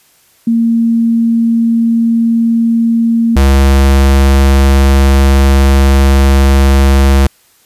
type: tone pair in turn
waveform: sine / square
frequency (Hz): 230.1 / 68.13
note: A#3 / C#2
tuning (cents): -22 / -29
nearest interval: octave + major sixth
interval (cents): 2107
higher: first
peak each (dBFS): -7 / -5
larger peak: second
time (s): 0.47-3.36 / 3.36-7.27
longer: second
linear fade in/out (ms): 5
effects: white hiss -49 dBFS RMS until 7.65 s + resampled to 32000 Hz